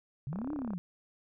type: linear two-way sweep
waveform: sine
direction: up then down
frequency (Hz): 123.1 to 311.1 to 167.2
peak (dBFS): -34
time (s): 0.27-0.78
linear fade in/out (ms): 0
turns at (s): 0.53
type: click train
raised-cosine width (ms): 1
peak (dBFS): -29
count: 15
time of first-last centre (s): 0.33-0.735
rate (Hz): 34.6
effects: none